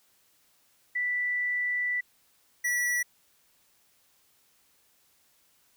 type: tone pair in turn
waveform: sine / square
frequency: 1972 / 1948.2 Hz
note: B6 / B6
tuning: -3 / -24 cents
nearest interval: unison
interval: 21 cents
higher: first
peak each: -26 dBFS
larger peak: neither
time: 0.95-2.01 / 2.64-3.03 s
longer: first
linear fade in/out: 10 ms
effects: white hiss -66 dBFS RMS until 5.76 s